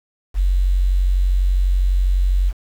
sine tone with quantisation, 46.04 Hz, F#1, 8 cents flat, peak -13 dBFS, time 0.34-2.53 s, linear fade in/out 50 ms, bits 7, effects none

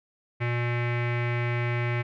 square tone with low-pass filter, 120 Hz, B2, 49 cents flat, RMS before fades -27 dBFS, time 0.4-2.03 s, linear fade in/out 20 ms, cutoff 2200 Hz, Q 4.8, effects none

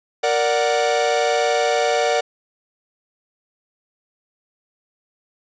45% pulse chord, Bb augmented, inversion none, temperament equal, 466.2 / 587.3 / 740 Hz, Bb4 / D5 / F#5, 0 / 0 / 0 cents, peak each -21 dBFS, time 0.23-2.21 s, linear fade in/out 10 ms, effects resampled to 16000 Hz + 9-bit

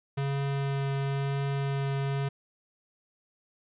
square tone with vibrato, 138.5 Hz, C#3, 1 cent flat, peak -28 dBFS, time 0.17-2.29 s, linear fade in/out 10 ms, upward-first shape triangle, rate 0.98 Hz, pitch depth 9 cents each way, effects resampled to 8000 Hz + 11-bit

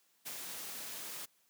white noise with ADSR envelope, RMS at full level -42 dBFS, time 0.25-1.26 s, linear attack 19 ms, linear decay 76 ms, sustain -2 dB, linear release 14 ms, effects white hiss -72 dBFS RMS until 1.49 s + high-pass 150 Hz 12 dB/octave

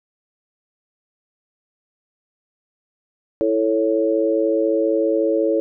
sine chord, A major, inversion second, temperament equal, 329.6 / 440 / 554.4 Hz, E4 / A4 / C#5, 0 / 0 / 0 cents, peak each -20 dBFS, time 3.41-5.6 s, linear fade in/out 0 ms, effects none

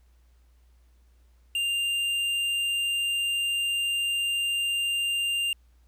sine tone with tanh clipping, 2794 Hz, F7, in tune, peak -26 dBFS, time 1.55-5.53 s, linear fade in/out 2 ms, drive 10 dB, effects added 60 Hz sine -56 dBFS peak until 5.87 s + pink hiss -71 dBFS RMS until 5.87 s

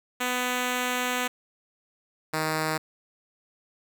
5% pulse tone pair in turn, 249.2 / 156.99 Hz, B3 / D#3, +16 / +16 cents, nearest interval minor sixth, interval 800 cents, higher first, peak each -14 dBFS, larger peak neither, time 0.2-1.28 / 2.33-2.78 s, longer first, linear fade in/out 10 ms, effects none

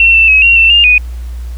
sine tone with pitch steps, 2709 / 2671 / 2558 / 2746 / 2683 / 2810 / 2480 Hz, E7 / E7 / D#7 / F7 / E7 / F7 / D#7, +47 / +22 / +47 / -30 / +30 / +10 / -6 cents, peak -3 dBFS, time 0-0.98 s, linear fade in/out 2 ms, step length 140 ms, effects added 60 Hz sine -19 dBFS peak until 1.57 s + pink hiss -42 dBFS RMS until 1.57 s

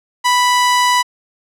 sawtooth tone, 987.8 Hz, B5, in tune, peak -7 dBFS, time 0.24-1.03 s, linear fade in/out 20 ms, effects low-pass 10000 Hz 12 dB/octave

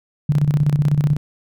sine tone with tremolo, 147 Hz, D3, 2 cents sharp, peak -11 dBFS, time 0.29-1.17 s, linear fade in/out 5 ms, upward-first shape square, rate 16 Hz, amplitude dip 65%, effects none

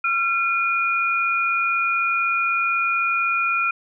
sine tone pair together, 1367 / 2436 Hz, F6 / D#7, -37 / -37 cents, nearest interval minor seventh, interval 1000 cents, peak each -21 dBFS, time 0.04-3.71 s, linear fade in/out 5 ms, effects none

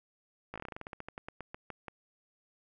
slowing click train, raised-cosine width 0.5 ms, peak -26 dBFS, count 20, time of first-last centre 0.54-1.882 s, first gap 17 ms, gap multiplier 1.14, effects none

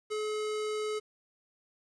square tone, 427.1 Hz, G#4, 48 cents sharp, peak -32 dBFS, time 0.1-1 s, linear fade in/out 20 ms, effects resampled to 22050 Hz + 10-bit

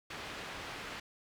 white low-pass noise, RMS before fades -44 dBFS, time 0.1-1 s, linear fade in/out 5 ms, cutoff 2600 Hz, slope 12 dB/octave, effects none

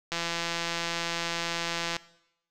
click train, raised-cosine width 0.2 ms, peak -13 dBFS, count 313, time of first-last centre 0.12-1.966 s, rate 169 Hz, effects noise-tail reverb RT60 0.8 s tail -19 dB re dry

